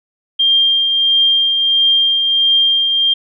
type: tone with tremolo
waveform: sine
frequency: 3195 Hz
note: G7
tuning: 32 cents sharp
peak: -8 dBFS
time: 0.39-3.14 s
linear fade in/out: 10 ms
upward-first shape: triangle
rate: 1.5 Hz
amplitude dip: 40%
effects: none